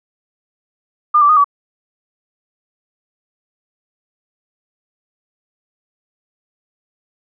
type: tone with pitch steps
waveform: sine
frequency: 1207 / 1163 / 1237 / 1143 Hz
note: D6 / D6 / D#6 / D6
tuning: +47 / -17 / -10 / -47 cents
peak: -7 dBFS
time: 1.14-1.444 s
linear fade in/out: 10 ms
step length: 76 ms
effects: none